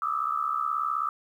sine tone cluster, 1177 / 1253 / 1312 Hz, D6 / D#6 / E6, +3 / +12 / -9 cents, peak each -30 dBFS, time 0.02-1.09 s, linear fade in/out 2 ms, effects 10-bit

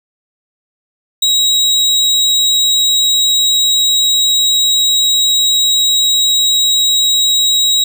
35% pulse tone, 3827 Hz, A#7, 45 cents sharp, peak -7 dBFS, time 1.22-7.84 s, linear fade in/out 5 ms, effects none

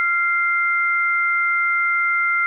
sine tone pair together, 1384.3 / 2093 Hz, F6 / C7, -16 / 0 cents, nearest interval perfect fifth, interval 716 cents, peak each -19 dBFS, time 0-2.46 s, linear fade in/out 0 ms, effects none

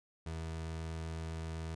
30% pulse tone, 81.1 Hz, E2, 28 cents flat, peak -36 dBFS, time 0.26-1.75 s, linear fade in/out 5 ms, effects resampled to 22050 Hz

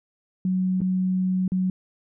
sine tone with dropouts, 185.5 Hz, F#3, 5 cents sharp, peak -20 dBFS, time 0.45-1.7 s, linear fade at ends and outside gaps 2 ms, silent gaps 0.806-0.816 / 1.479-1.519 s, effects none

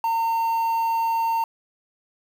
triangle tone with quantisation, 912 Hz, A#5, 38 cents flat, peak -18 dBFS, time 0.04-1.44 s, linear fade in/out 2 ms, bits 7, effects none

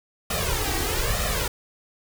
pink noise with flanger, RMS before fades -25 dBFS, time 0.3-1.48 s, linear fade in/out 5 ms, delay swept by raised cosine 1.6 to 2.6 ms, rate 1.1 Hz, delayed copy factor +0.85, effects none

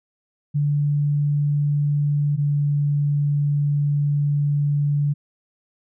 sine tone pair in turn, 145.7 / 144.93 Hz, D3 / D3, -13 / -23 cents, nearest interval unison, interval 10 cents, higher first, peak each -17 dBFS, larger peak neither, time 0.54-2.37 / 2.37-5.14 s, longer second, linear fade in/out 20 ms, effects none

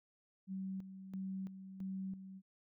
sine tone with tremolo, 190.8 Hz, G3, 47 cents flat, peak -39 dBFS, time 0.47-2.42 s, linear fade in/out 50 ms, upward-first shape square, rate 1.5 Hz, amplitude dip 65%, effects none

